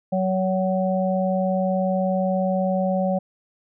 harmonic tone, 187.3 Hz, F#3, 21 cents sharp, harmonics 1 / 3 / 4, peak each -22 / -23 / -27 dBFS, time 0.12-3.19 s, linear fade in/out 10 ms, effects none

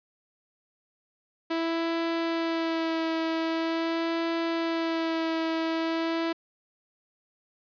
sawtooth tone with vibrato, 328.6 Hz, E4, 5 cents flat, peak -22 dBFS, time 1.5-6.33 s, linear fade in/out 10 ms, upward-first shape sine, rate 0.44 Hz, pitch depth 19 cents each way, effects resampled to 11025 Hz + 10-bit

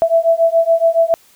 sine beating tone pair, 659.3 / 666.4 Hz, E5 / E5, 0 / +19 cents, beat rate 7.1 Hz, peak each -13 dBFS, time 0.02-1.14 s, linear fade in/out 0 ms, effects white hiss -50 dBFS RMS until 1.35 s

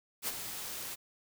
white noise with ADSR envelope, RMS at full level -33 dBFS, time 0.22-0.96 s, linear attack 57 ms, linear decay 32 ms, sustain -8 dB, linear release 25 ms, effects none

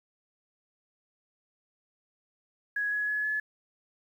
sine tone with pitch steps, 1669 / 1683.5 / 1698.2 / 1713 Hz, G#6 / G#6 / G#6 / A6, +8 / +23 / +38 / -47 cents, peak -27 dBFS, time 2.76-3.4 s, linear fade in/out 5 ms, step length 160 ms, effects 10-bit

